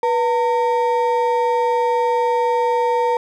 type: ring-modulated tone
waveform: triangle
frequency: 699 Hz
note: F5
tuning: 1 cent sharp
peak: -10 dBFS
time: 0.03-3.17 s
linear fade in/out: 2 ms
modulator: 212 Hz
effects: none